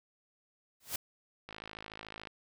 white noise with exponential growth, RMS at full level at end -31 dBFS, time 0.8-0.96 s, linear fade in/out 5 ms, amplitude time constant 33 ms
click train, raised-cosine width 0.3 ms, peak -28 dBFS, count 43, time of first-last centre 1.49-2.272 s, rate 53.7 Hz
effects none

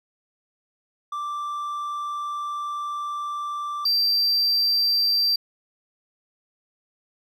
triangle tone pair in turn, 1174.7 / 4699 Hz, D6 / D8, 0 / 0 cents, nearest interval 2 octaves, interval 2400 cents, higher second, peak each -25 / -17 dBFS, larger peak second, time 1.12-3.85 / 3.85-5.36 s, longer first, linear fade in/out 5 ms, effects none

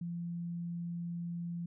sine tone, 171.5 Hz, F3, 31 cents flat, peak -36 dBFS, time 0.01-1.66 s, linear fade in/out 5 ms, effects none

